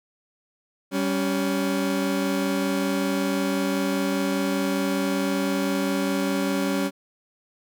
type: tone pair together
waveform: 30% pulse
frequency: 194.6 / 279.3 Hz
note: G3 / C#4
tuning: -12 / +13 cents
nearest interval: tritone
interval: 625 cents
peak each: -23 / -22 dBFS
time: 0.91-6.91 s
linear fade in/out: 50 ms
effects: none